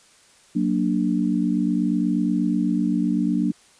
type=chord; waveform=sine; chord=Gb augmented; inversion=none; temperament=equal; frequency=185 / 233.1 / 293.7 Hz; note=Gb3 / Bb3 / D4; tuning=0 / 0 / 0 cents; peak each=-23 dBFS; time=0.55-3.52 s; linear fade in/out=10 ms; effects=white hiss -54 dBFS RMS until 3.79 s + resampled to 22050 Hz